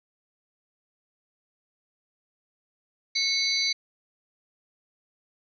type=tone cluster; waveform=sine; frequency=2199 / 4017 / 4603 / 6080 Hz; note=C#7 / B7 / D8 / F#8; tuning=-14 / +29 / -36 / +46 cents; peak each=-29 / -27 / -27 / -34 dBFS; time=3.15-3.73 s; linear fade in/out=10 ms; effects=none